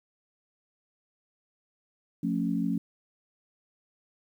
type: tone cluster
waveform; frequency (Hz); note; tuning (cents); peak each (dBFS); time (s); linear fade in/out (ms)
sine; 176.7 / 222.7 / 275.7; F3 / A3 / C#4; +21 / +21 / -9; -30; 2.23-2.78; 5
effects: 10-bit